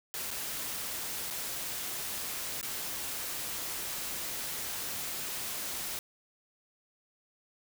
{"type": "noise with dropouts", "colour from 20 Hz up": "white", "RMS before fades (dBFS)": -37, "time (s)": [0.14, 5.99], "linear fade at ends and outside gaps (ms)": 0, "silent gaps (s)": [[0.306, 0.312], [1.302, 1.308], [2.612, 2.629]], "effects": []}